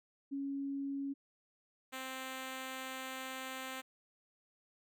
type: tone pair in turn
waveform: sine / 5% pulse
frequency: 277.2 / 261.6 Hz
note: C#4 / C4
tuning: 0 / 0 cents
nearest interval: minor second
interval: 100 cents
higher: first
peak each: -36 / -30 dBFS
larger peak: second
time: 0.31-1.14 / 1.92-3.82 s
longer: second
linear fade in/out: 20 ms
effects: none